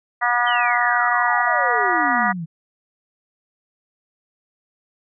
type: harmonic tone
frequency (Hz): 241.8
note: B3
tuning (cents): -36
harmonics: 3 / 4 / 5 / 6 / 7 / 8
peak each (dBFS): -22 / -24 / -22 / -25 / -27 / -22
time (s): 0.21-2.33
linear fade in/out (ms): 20
type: exponential sweep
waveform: sine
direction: down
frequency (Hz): 3196 to 156.1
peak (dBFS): -25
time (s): 0.46-2.46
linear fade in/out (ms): 20
effects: none